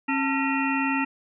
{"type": "harmonic tone with a mistuned harmonic", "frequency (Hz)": 271.9, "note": "C#4", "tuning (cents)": -33, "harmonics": [1, 3, 5, 7, 9, 10], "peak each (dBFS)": [-25, -29, -32, -31, -33, -31], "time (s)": [0.08, 1.05], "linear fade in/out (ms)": 10, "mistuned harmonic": 3, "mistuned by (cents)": 150, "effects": []}